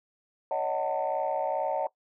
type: chord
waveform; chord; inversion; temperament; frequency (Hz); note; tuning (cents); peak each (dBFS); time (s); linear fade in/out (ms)
sine; D# half-diminished seventh; third; just; 560 / 622.3 / 746.7 / 896; C#5 / D#5 / F#5 / A5; +18 / 0 / +16 / +31; -31; 0.51-1.87; 2
effects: noise-tail reverb RT60 0.1 s tail -19 dB re dry + tanh soft clip ceiling -19 dBFS